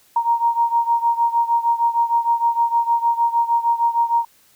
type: beating tone pair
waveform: sine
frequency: 932.3 / 938.8 Hz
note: A#5 / A#5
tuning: 0 / +12 cents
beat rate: 6.5 Hz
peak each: -17 / -20 dBFS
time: 0.16-4.25 s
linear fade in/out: 5 ms
effects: white hiss -55 dBFS RMS until 4.55 s